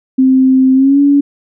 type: tone with pitch glide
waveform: sine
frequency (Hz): 261.6 to 283.6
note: C4 to C#4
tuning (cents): 0 to +40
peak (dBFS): -5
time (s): 0.18-1.21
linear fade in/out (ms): 10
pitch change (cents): +140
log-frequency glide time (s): 0.74-1
effects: none